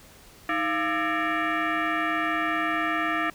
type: tone with frequency modulation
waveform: sine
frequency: 315.8 Hz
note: D#4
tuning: 26 cents sharp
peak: -23 dBFS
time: 0.49-3.3 s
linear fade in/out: 2 ms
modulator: 504 Hz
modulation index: 3.9
effects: pink hiss -51 dBFS RMS until 3.34 s